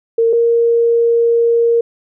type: tone pair in turn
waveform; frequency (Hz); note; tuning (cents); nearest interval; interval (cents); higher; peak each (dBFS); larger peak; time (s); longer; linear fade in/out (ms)
sine; 458.4 / 466.4; A#4 / A#4; -29 / +1; unison; 30; second; -9; neither; 0.18-0.33 / 0.33-1.81; second; 5
effects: none